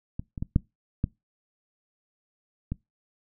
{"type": "clicks", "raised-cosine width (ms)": 5, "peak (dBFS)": [-19, -23, -17, -7, -11, -17], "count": 6, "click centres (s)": [0.195, 0.378, 0.425, 0.561, 1.041, 2.72], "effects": ["noise-tail reverb RT60 0.2 s tail -23 dB re dry"]}